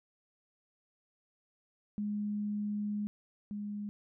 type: tone pair in turn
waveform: sine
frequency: 207.7 / 206.5 Hz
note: G#3 / G#3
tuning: 0 / -10 cents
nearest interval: unison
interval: 10 cents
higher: first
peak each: -32 / -36 dBFS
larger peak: first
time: 1.98-3.07 / 3.51-3.89 s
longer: first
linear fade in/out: 0 ms
effects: none